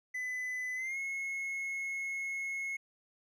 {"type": "tone with pitch glide", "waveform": "triangle", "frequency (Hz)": [2006, 2175], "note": ["B6", "C#7"], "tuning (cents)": [26, -33], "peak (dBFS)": -33, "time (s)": [0.14, 2.77], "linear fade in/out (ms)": 10, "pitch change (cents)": 141, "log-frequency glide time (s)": [0.75, 0.98], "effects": []}